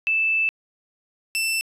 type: tone pair in turn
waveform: sine / sawtooth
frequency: 2637 / 2665 Hz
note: E7 / E7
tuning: 0 / +18 cents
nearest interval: unison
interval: 18 cents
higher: second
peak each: -18 dBFS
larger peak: neither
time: 0.07-0.49 / 1.35-1.61 s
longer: first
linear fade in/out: 0 ms
effects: resampled to 32000 Hz + 10-bit